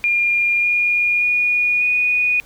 sine tone with pitch steps, 2409 / 2429 / 2448 / 2468 Hz, D7 / D#7 / D#7 / D#7, +43 / -42 / -29 / -15 cents, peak -14 dBFS, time 0.04-2.4 s, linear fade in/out 0 ms, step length 590 ms, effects pink hiss -48 dBFS RMS until 2.45 s

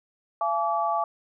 sine tone cluster, 680 / 850 / 1152 Hz, F5 / G#5 / D6, -46 / +40 / -34 cents, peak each -27 dBFS, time 0.41-1.04 s, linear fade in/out 2 ms, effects none

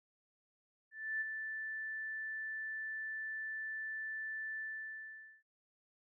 sine tone with ADSR envelope, 1760 Hz, A6, in tune, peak -33 dBFS, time 0.91-5.43 s, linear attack 300 ms, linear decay 21 ms, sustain -6 dB, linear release 840 ms, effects none

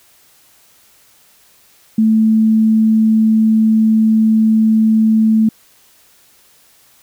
sine tone, 220 Hz, A3, in tune, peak -8 dBFS, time 1.98-5.49 s, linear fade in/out 5 ms, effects white hiss -50 dBFS RMS until 7.02 s

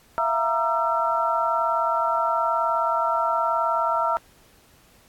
sine tone cluster, 663 / 702 / 935 / 1213 / 1345 Hz, E5 / F5 / A#5 / D#6 / E6, +10 / +9 / +5 / -44 / +34 cents, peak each -26 / -33 / -24 / -33 / -24 dBFS, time 0.18-4.17 s, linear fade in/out 0 ms, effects pink hiss -56 dBFS RMS until 5.08 s + AAC 64 kbps

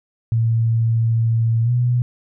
sine tone with pitch glide, 114.2 to 122.4 Hz, A#2 to B2, -35 to -15 cents, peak -14 dBFS, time 0.32-2.02 s, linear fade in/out 0 ms, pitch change +120 cents, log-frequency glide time 1.63-1.71 s, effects none

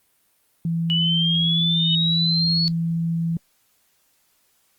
sine tone, 166.3 Hz, E3, 16 cents sharp, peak -20 dBFS, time 0.65-3.37 s, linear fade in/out 2 ms
sine exponential sweep, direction up, 2934 to 4435 Hz, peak -19 dBFS, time 0.9-2.68 s, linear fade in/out 0 ms
sine tone with exponential growth, 2996 Hz, F#7, 21 cents sharp, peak -19 dBFS, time 1.63-1.95 s, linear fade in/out 2 ms, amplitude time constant 68 ms
effects white hiss -64 dBFS RMS until 4.78 s + Opus 32 kbps

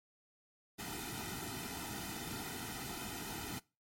pink noise with comb filter, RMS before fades -43 dBFS, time 0.78-3.6 s, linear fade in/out 20 ms, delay 1.8 ms, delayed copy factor -1, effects noise-tail reverb RT60 0.3 s tail -23 dB re dry + MP3 64 kbps

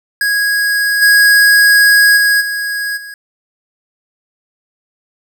square tone with level steps, 1653 Hz, G#6, 9 cents flat, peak -12 / -6 / -9 / -17 / -28 dBFS, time 0.21-3.14 s, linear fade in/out 2 ms, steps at 1.01 / 2.16 / 2.4 / 2.96 s, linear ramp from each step 20 ms, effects none

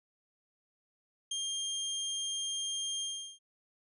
25% pulse tone with ADSR envelope, 3203 Hz, G7, 37 cents sharp, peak -28 dBFS, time 1.31-3.39 s, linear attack 6 ms, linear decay 4 ms, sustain -2 dB, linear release 370 ms, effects resampled to 24000 Hz

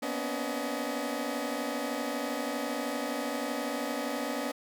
20% pulse tone cluster, 241.5 / 254.1 / 284.7 / 628 Hz, B3 / B3 / C#4 / D#5, -39 / +49 / +46 / +16 cents, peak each -33 / -33 / -30 / -34 dBFS, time 0.02-4.52 s, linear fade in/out 10 ms, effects none

